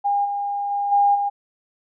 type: tone with level steps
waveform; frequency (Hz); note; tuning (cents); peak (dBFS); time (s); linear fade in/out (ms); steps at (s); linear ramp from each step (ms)
sine; 809; G#5; -46; -17 / -22 / -20 / -13 / -19; 0.04-1.3; 20; 0.24 / 0.7 / 0.91 / 1.14; 20
effects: none